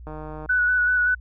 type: click train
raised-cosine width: 1 ms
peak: -23 dBFS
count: 61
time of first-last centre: 0.07-0.46 s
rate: 154 Hz
type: tone with vibrato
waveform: sine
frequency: 1480 Hz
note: F#6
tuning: in tune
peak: -17 dBFS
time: 0.49-1.15 s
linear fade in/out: 10 ms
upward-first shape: square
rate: 5.2 Hz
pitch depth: 17 cents each way
effects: added 60 Hz sine -38 dBFS peak until 1.2 s